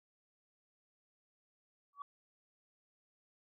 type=tone with exponential growth; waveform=sine; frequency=1136 Hz; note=C#6; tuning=42 cents sharp; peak=-37 dBFS; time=1.93-2.02 s; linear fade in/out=2 ms; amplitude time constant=18 ms; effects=tanh soft clip ceiling -35 dBFS